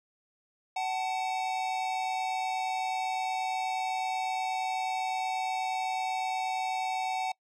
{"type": "tone pair together", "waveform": "square", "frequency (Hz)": [751.8, 880], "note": ["F#5", "A5"], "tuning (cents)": [27, 0], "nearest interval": "minor third", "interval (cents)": 273, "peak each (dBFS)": [-31, -37], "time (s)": [0.76, 7.32], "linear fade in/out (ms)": 5, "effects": ["noise-tail reverb RT60 0.1 s tail -24 dB re dry", "low-pass 6000 Hz 12 dB/octave"]}